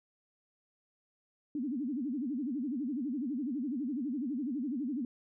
sine tone with vibrato, 266.3 Hz, C4, 31 cents sharp, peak -32 dBFS, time 1.55-5.05 s, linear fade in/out 2 ms, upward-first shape sine, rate 12 Hz, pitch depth 250 cents each way, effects none

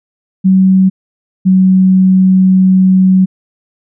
sine tone pair in turn, 189 / 187.48 Hz, F#3 / F#3, +37 / +23 cents, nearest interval unison, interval 14 cents, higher first, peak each -4 dBFS, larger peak neither, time 0.44-0.9 / 1.45-3.26 s, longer second, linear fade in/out 20 ms, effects none

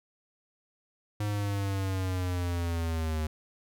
square linear sweep, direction down, 104.9 to 77 Hz, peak -29 dBFS, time 1.2-3.27 s, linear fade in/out 5 ms, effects none

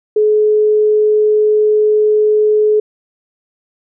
sine tone, 425.6 Hz, G#4, 42 cents sharp, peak -8 dBFS, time 0.16-2.8 s, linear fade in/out 5 ms, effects none

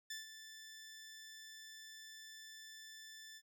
15% pulse tone with ADSR envelope, 1760 Hz, A6, in tune, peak -36 dBFS, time 0.1-3.42 s, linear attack 6 ms, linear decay 150 ms, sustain -10 dB, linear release 54 ms, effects none

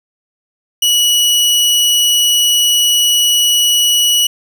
sawtooth tone, 2930 Hz, F#7, 18 cents flat, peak -6 dBFS, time 0.82-4.27 s, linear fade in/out 5 ms, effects none

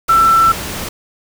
sine tone in noise, 1337 Hz, E6, 24 cents sharp, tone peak -7 dBFS, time 0.09-0.52 s, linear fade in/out 5 ms, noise pink, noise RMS -24 dBFS, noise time 0.08-0.89 s, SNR +14 dB, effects none

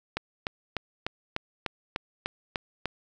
click train, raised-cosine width 0.3 ms, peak -13 dBFS, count 10, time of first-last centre 0.17-2.857 s, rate 3.35 Hz, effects none

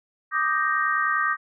sine chord, Eb major seventh, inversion third, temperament equal, 1174.7 / 1244.5 / 1568 / 1864.7 Hz, D6 / Eb6 / G6 / Bb6, 0 / 0 / 0 / 0 cents, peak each -26 dBFS, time 0.31-1.37 s, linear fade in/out 50 ms, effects none

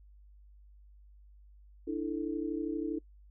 sine chord, D suspended second, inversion none, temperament equal with one note detuned, 297.1 / 329.6 / 440 Hz, D4 / E4 / A4, +20 / 0 / 0 cents, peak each -35 / -35 / -39 dBFS, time 1.87-2.99 s, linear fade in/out 10 ms, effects noise-tail reverb RT60 0.1 s tail -23 dB re dry + added 50 Hz sine -54 dBFS peak until 3.3 s

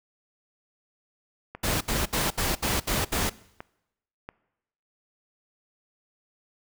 click train, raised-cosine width 0.5 ms, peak -22 dBFS, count 5, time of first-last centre 1.55-4.29 s, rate 1.46 Hz
pink noise bursts, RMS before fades -26 dBFS, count 7, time 1.63-3.298 s, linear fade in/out 10 ms, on 180 ms, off 68 ms
effects noise-tail reverb RT60 0.9 s tail -21 dB re dry

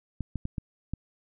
clicks, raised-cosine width 5 ms, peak -19 dBFS, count 5, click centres 0.207 / 0.357 / 0.454 / 0.582 / 0.936 s, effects none

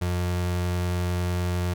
35% pulse tone, 88.9 Hz, F2, 31 cents sharp, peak -22 dBFS, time 0.01-1.74 s, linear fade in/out 10 ms, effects none

